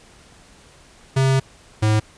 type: tone pair in turn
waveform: square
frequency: 133.6 / 107.91 Hz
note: C3 / A2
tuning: +36 / -33 cents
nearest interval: major third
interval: 369 cents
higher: first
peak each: -15 dBFS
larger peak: neither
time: 1.16-1.4 / 1.82-2 s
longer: first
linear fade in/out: 10 ms
effects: pink hiss -49 dBFS RMS until 2.17 s + resampled to 22050 Hz